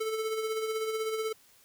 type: tone with tremolo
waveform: square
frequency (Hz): 439.5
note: A4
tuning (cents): -2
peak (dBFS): -29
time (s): 0-1.33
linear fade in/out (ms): 10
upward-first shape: sine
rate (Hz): 16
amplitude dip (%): 45
effects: white hiss -61 dBFS RMS until 1.64 s